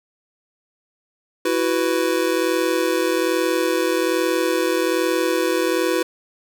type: chord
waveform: square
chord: E suspended second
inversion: none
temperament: just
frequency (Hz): 329.6 / 370.8 / 494.4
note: E4 / F#4 / B4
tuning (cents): 0 / +4 / +2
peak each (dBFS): -23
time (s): 1.45-6.03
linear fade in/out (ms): 5
effects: none